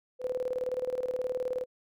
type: tone with tremolo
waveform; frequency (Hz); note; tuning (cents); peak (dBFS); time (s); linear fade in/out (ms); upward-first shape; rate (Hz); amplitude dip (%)
sine; 505; B4; +39; -27; 0.19-1.66; 50; square; 19; 70
effects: none